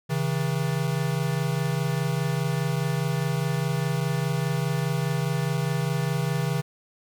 square tone pair together, 135.3 / 160.19 Hz, C#3 / E3, -42 / -49 cents, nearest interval minor third, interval 293 cents, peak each -27 dBFS, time 0.09-6.62 s, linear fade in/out 20 ms, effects none

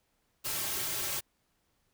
white noise with comb filter, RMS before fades -34 dBFS, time 0.44-1.21 s, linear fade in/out 20 ms, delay 4.1 ms, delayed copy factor -0.95, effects pink hiss -75 dBFS RMS until 1.93 s

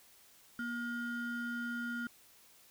triangle ring-modulated tone, 830.6 Hz, G#5, in tune, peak -31 dBFS, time 0.59-2.07 s, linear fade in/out 2 ms, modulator 592 Hz, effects white hiss -62 dBFS RMS until 2.7 s

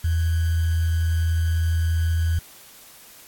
sine tone with sample-and-hold, 82.41 Hz, E2, in tune, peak -18 dBFS, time 0.04-2.39 s, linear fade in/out 5 ms, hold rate 1575 Hz, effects white hiss -47 dBFS RMS until 3.27 s + AAC 64 kbps

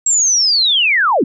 sine linear sweep, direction down, 7650 to 196 Hz, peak -10 dBFS, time 0.06-1.24 s, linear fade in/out 5 ms, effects none

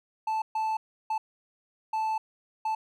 triangle tone bursts at uneven times, 877 Hz, A5, 6 cents flat, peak -24 dBFS, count 5, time 0.27-0.42 / 0.55-0.77 / 1.1-1.18 / 1.93-2.18 / 2.65-2.75 s, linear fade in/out 5 ms, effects none

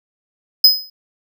square tone with exponential decay, 5040 Hz, D#8, 21 cents sharp, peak -3 dBFS, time 0.64-0.9 s, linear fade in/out 5 ms, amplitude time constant 55 ms, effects none

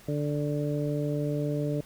harmonic tone, 146.83 Hz, D3, in tune, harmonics 1 / 2 / 3 / 4, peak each -29 / -32 / -34 / -35 dBFS, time 0.08-1.81 s, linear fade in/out 5 ms, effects pink hiss -53 dBFS RMS until 1.85 s

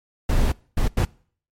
brown noise bursts at uneven times, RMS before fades -18 dBFS, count 3, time 0.29-0.52 / 0.77-0.88 / 0.97-1.05 s, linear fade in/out 5 ms, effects noise-tail reverb RT60 0.5 s tail -24 dB re dry + MP3 64 kbps

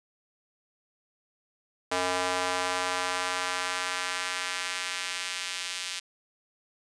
square tone with high-pass filter sweep, 91 Hz, F#2, 28 cents flat, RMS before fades -31 dBFS, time 1.91-6 s, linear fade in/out 10 ms, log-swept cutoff 610 to 3000 Hz, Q 0.97, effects resampled to 22050 Hz + 8-bit

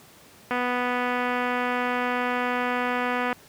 click train, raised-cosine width 0.5 ms, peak -12 dBFS, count 697, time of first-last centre 0.51-3.328 s, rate 247 Hz, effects pink hiss -51 dBFS RMS until 3.48 s + high-pass 100 Hz 12 dB/octave

